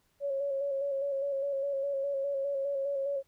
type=tone with vibrato; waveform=sine; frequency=554.4 Hz; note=C#5; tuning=in tune; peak=-29 dBFS; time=0.2-3.23 s; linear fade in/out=50 ms; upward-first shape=square; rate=4.9 Hz; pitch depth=31 cents each way; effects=pink hiss -72 dBFS RMS until 3.27 s